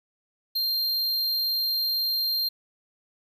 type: tone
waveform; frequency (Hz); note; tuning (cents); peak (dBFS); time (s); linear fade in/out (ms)
square; 4186; C8; 0; -24; 0.55-2.49; 10
effects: 10-bit